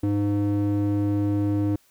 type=tone with band-pass filter; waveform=square; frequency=102 Hz; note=G#2; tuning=31 cents flat; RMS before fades=-23 dBFS; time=0.03-1.76 s; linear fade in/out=5 ms; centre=240 Hz; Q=4.7; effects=white hiss -61 dBFS RMS until 1.9 s